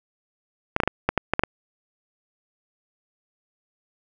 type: clicks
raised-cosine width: 0.5 ms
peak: -4 dBFS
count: 9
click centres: 0.764 / 0.802 / 0.835 / 0.876 / 1.09 / 1.177 / 1.336 / 1.394 / 1.436 s
effects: none